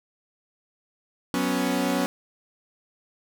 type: chord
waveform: sawtooth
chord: F# suspended fourth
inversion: none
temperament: equal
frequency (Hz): 185 / 246.9 / 277.2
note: F#3 / B3 / C#4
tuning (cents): 0 / 0 / 0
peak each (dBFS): -25 / -23 / -22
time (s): 1.34-2.06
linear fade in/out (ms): 0
effects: none